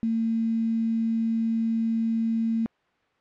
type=tone with quantisation; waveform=sine; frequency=226.3 Hz; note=A3; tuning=49 cents sharp; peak=-22 dBFS; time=0.03-2.66 s; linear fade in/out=0 ms; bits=7; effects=white hiss -66 dBFS RMS until 3.2 s + low-pass 2000 Hz 12 dB/octave